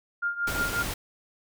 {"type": "tone with tremolo", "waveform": "sine", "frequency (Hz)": 1405, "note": "F6", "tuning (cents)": 10, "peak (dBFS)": -23, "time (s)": [0.22, 0.83], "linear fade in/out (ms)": 10, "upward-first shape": "triangle", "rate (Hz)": 5.6, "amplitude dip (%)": 85}
{"type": "noise", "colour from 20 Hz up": "pink", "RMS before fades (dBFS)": -32, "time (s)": [0.47, 0.94], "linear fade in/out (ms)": 5}
{"effects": []}